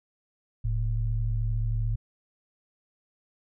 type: tone pair together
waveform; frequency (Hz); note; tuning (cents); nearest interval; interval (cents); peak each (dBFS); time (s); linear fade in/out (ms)
sine; 41.4 / 110.8; E1 / A2; +8 / +13; octave + perfect fourth; 1705; -27; 0.64-1.96; 10
effects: none